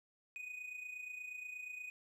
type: tone with amplitude modulation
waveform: triangle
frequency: 2489 Hz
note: D#7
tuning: in tune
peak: -40 dBFS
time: 0.36-1.9 s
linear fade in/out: 0 ms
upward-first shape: sine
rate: 28.4 Hz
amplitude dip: 60%
effects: none